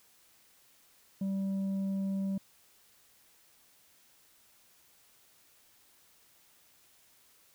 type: tone with tanh clipping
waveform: sine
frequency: 194.2 Hz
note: G3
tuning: 16 cents flat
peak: -31 dBFS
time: 1.21-2.38 s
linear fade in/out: 5 ms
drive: 4 dB
effects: white hiss -64 dBFS RMS until 7.54 s